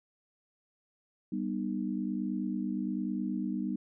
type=chord; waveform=sine; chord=G augmented; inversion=none; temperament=just; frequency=196 / 245 / 306.2 Hz; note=G3 / B3 / D#4; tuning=0 / -14 / -28 cents; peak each=-34 / -35 / -36 dBFS; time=1.32-3.76 s; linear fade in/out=5 ms; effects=none